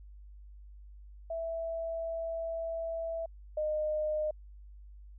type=tone pair in turn; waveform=sine; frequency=659.3 / 612.3 Hz; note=E5 / D#5; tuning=0 / -28 cents; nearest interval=minor second; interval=128 cents; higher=first; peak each=-33 / -29 dBFS; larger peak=second; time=1.3-3.26 / 3.57-4.31 s; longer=first; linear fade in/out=5 ms; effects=added 50 Hz sine -48 dBFS peak until 5.18 s